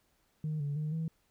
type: tone with pitch steps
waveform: sine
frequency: 154.2 / 143.8 / 152.8 / 161.5 Hz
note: D#3 / D3 / D#3 / E3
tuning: -15 / -36 / -31 / -35 cents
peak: -30 dBFS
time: 0.44-1.08 s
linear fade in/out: 2 ms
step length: 160 ms
effects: tanh soft clip ceiling -29 dBFS + pink hiss -73 dBFS RMS until 1.3 s